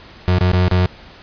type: tone with dropouts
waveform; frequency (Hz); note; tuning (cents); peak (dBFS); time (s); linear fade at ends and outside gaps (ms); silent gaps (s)
35% pulse; 90.8; F#2; -32; -10; 0.28-0.86; 0; 0.385-0.409 / 0.516-0.534 / 0.682-0.713
effects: pink hiss -41 dBFS RMS until 1.22 s + resampled to 11025 Hz